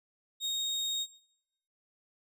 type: tone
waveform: 35% pulse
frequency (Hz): 3729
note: A#7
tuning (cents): 0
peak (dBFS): -28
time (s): 0.4-1.07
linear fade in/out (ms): 50
effects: noise-tail reverb RT60 0.8 s tail -19 dB re dry + resampled to 32000 Hz